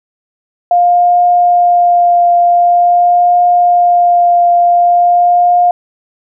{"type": "tone with vibrato", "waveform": "sine", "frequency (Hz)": 703, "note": "F5", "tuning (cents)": 11, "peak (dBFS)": -5, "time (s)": [0.71, 5.71], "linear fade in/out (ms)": 2, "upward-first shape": "triangle", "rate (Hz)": 0.46, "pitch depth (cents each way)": 14, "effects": []}